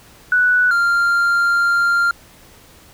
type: tone pair in turn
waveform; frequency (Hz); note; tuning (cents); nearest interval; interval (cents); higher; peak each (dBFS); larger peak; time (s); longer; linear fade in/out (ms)
sine / triangle; 1480 / 1393; F#6 / F6; 0 / -5; minor second; 105; first; -11; neither; 0.32-0.71 / 0.71-2.11; second; 2
effects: pink hiss -46 dBFS RMS until 2.93 s